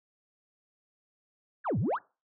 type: exponential two-way sweep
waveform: sine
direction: down then up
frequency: 1841 to 92 to 1841 Hz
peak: -24 dBFS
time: 1.64-1.99 s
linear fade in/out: 50 ms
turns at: 1.79 s
effects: noise-tail reverb RT60 0.3 s tail -24 dB re dry + tanh soft clip ceiling -24 dBFS